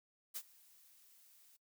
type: noise with ADSR envelope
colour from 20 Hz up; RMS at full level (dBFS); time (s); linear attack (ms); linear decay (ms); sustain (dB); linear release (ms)
blue; -41; 0.34-1.57; 25; 54; -24; 12
effects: noise-tail reverb RT60 0.1 s tail -21 dB re dry